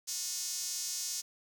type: tone with high-pass filter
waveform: sawtooth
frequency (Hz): 361.6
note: F#4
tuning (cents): -40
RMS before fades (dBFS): -37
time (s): 0.07-1.22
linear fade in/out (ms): 20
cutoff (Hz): 5900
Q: 2.8
effects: 9-bit